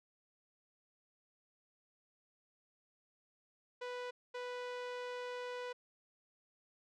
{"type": "tone bursts at uneven times", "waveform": "sawtooth", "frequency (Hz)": 493.9, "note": "B4", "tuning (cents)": 0, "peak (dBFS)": -37, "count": 2, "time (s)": [[3.81, 4.11], [4.34, 5.73]], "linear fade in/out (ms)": 10, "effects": ["low-pass 4000 Hz 12 dB/octave"]}